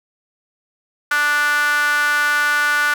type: tone with high-pass filter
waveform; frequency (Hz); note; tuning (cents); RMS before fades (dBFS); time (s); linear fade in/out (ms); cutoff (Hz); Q
sawtooth; 293.7; D4; 0; -17; 1.11-2.94; 5; 1400; 7.3
effects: none